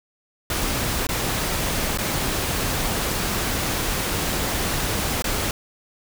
pink noise with dropouts, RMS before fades -24 dBFS, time 0.5-5.51 s, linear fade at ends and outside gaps 2 ms, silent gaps 1.069-1.089 / 1.975-1.985 / 5.222-5.242 s, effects none

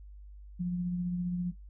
sine tone with tremolo, 177.4 Hz, F3, 27 cents sharp, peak -28 dBFS, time 0.59-1.52 s, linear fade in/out 20 ms, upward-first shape triangle, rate 15 Hz, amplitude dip 30%, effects noise-tail reverb RT60 0.2 s tail -22 dB re dry + added 50 Hz sine -46 dBFS peak until 1.69 s

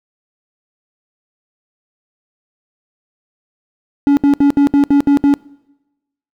triangle tone bursts, 283.4 Hz, C#4, 38 cents sharp, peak -5 dBFS, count 8, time 4.07-5.339 s, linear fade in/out 0 ms, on 100 ms, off 67 ms, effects noise-tail reverb RT60 1.0 s tail -24 dB re dry

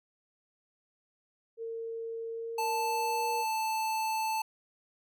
sine tone with pitch glide, 455.9 to 472.8 Hz, A#4 to A#4, -39 to +24 cents, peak -35 dBFS, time 1.57-3.45 s, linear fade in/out 50 ms, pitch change +63 cents, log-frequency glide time 2.32-3.27 s
square tone, 880 Hz, A5, in tune, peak -30 dBFS, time 2.58-4.42 s, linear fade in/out 5 ms
effects none

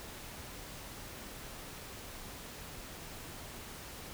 silence, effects pink hiss -47 dBFS RMS until 4.13 s

